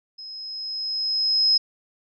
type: tone with level ramp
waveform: sine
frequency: 5120 Hz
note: D#8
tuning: 49 cents sharp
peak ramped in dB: -36 to -14 dBFS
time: 0.18-1.58 s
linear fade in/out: 10 ms
effects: none